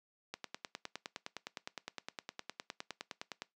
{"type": "click train", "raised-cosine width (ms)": 0.2, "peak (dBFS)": -23, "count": 31, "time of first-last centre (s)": [0.34, 3.42], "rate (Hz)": 9.74, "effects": ["noise-tail reverb RT60 0.2 s tail -21 dB re dry", "high-pass 200 Hz 12 dB/octave"]}